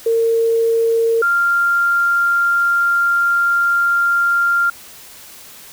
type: tone pair in turn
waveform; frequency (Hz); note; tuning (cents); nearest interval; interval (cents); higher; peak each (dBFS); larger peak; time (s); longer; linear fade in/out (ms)
sine; 456.9 / 1392.3; A#4 / F6; -35 / -6; octave + perfect fifth; 1929; second; -12 / -12; neither; 0.06-1.22 / 1.22-4.7; second; 5
effects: white hiss -39 dBFS RMS until 5.72 s